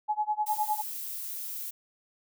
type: tone with tremolo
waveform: sine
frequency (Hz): 848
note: G#5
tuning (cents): +36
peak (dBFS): -23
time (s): 0.08-0.82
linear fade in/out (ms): 20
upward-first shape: sine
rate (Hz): 9.8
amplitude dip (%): 95
type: noise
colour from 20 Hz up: violet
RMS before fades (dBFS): -37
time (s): 0.46-1.71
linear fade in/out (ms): 10
effects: none